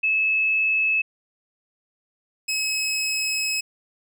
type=tone pair in turn; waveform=sine / 20% pulse; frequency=2599 / 2566 Hz; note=E7 / E7; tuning=-25 / -47 cents; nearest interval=unison; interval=22 cents; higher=first; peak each=-18 dBFS; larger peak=neither; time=0.03-1.02 / 2.48-3.61 s; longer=second; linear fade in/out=10 ms; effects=none